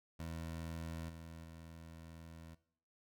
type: tone with level steps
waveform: 20% pulse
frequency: 82 Hz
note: E2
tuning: 9 cents flat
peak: -38 / -45 / -47 dBFS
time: 0.19-2.55 s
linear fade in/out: 10 ms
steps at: 1.09 / 1.44 s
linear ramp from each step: 5 ms
effects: noise-tail reverb RT60 0.6 s tail -18 dB re dry